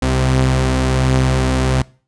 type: tone pair together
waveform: sawtooth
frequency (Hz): 65.41 / 129.5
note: C2 / C3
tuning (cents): 0 / -17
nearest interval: octave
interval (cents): 1183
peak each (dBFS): -13 / -11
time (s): 0.02-1.82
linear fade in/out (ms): 5
effects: noise-tail reverb RT60 0.4 s tail -22 dB re dry + resampled to 22050 Hz